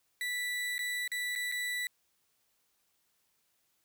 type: tone with dropouts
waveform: 35% pulse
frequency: 1969 Hz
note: B6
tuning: 6 cents flat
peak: -31 dBFS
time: 0.21-1.87 s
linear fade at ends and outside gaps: 1 ms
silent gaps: 0.781-0.791 / 1.077-1.117 / 1.353-1.359 / 1.516-1.522 s
effects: white hiss -75 dBFS RMS until 3.84 s